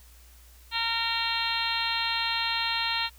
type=harmonic tone; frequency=460 Hz; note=A#4; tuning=23 cents flat; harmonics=2 / 3 / 4 / 5 / 6 / 7 / 8 / 9; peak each=-33 / -36 / -35 / -36 / -33 / -34 / -34 / -32 dBFS; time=0.71-3.1 s; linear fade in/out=50 ms; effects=added 60 Hz sine -51 dBFS peak until 3.18 s + white hiss -57 dBFS RMS until 3.18 s